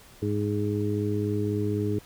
harmonic tone, 103.83 Hz, G#2, in tune, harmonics 1 / 2 / 3 / 4, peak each -28 / -32 / -30 / -30 dBFS, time 0.22-1.99 s, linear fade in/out 5 ms, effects pink hiss -52 dBFS RMS until 2.05 s

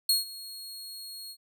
sawtooth tone with ADSR envelope, 4301 Hz, C8, 47 cents sharp, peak -17 dBFS, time 0.09-1.37 s, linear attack 4 ms, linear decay 150 ms, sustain -20 dB, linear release 65 ms, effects none

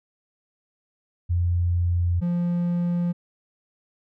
sine / triangle tone pair in turn, 87.31 / 174.2 Hz, F2 / F3, 0 / -4 cents, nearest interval octave, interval 1196 cents, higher second, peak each -19 dBFS, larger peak neither, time 1.29-2.21 / 2.21-3.13 s, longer neither, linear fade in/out 20 ms, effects none

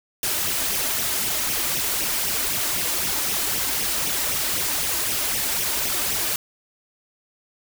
white noise with flanger, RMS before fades -24 dBFS, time 0.23-6.36 s, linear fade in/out 2 ms, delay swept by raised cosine 0.33 to 3.33 ms, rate 3.9 Hz, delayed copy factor +0.6, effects none

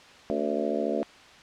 harmonic tone with a mistuned harmonic, 73.9 Hz, D2, 11 cents sharp, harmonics 3 / 4 / 5 / 6 / 7 / 8 / 9, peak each -33 / -33 / -33 / -33 / -33 / -33 / -33 dBFS, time 0.3-1.03 s, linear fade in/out 0 ms, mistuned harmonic 4, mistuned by -63 cents, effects white hiss -50 dBFS RMS until 1.42 s + low-pass 4000 Hz 12 dB/octave

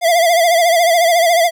square tone with vibrato, 680 Hz, F5, 46 cents flat, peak -10 dBFS, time 0.01-1.51 s, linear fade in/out 50 ms, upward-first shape sine, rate 14 Hz, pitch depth 75 cents each way, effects none

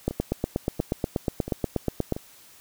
two click trains, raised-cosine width 2 ms, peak -10 / -19 dBFS, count 18 / 4, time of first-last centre 0.08-2.123 / 0.11-2.165 s, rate 8.32 / 1.46 Hz, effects white hiss -52 dBFS RMS until 2.6 s

